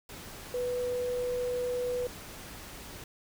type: tone in noise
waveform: sine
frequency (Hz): 493.9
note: B4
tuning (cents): 0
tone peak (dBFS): -29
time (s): 0.54-2.07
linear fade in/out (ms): 2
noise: pink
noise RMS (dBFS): -45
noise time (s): 0.09-3.04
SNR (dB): +13
effects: none